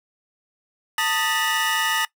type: tone cluster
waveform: 45% pulse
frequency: 894 / 1240 / 1772 / 1947 / 2912 Hz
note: A5 / D#6 / A6 / B6 / F#7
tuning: +27 / -6 / +12 / -25 / -28 cents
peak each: -27 dBFS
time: 0.98-2.05 s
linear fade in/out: 2 ms
effects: noise-tail reverb RT60 0.1 s tail -20 dB re dry